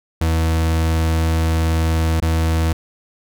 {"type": "tone with dropouts", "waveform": "40% pulse", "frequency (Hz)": 81, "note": "E2", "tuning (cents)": -30, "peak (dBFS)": -14, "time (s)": [0.21, 2.73], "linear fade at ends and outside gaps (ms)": 5, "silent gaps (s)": [2.202, 2.222], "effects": []}